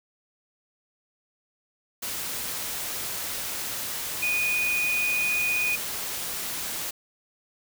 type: tone in noise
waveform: sine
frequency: 2471 Hz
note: D#7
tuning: 13 cents flat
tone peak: -23 dBFS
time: 4.22-5.76 s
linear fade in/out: 10 ms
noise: white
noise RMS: -32 dBFS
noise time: 2.02-6.91 s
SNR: +6 dB
effects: none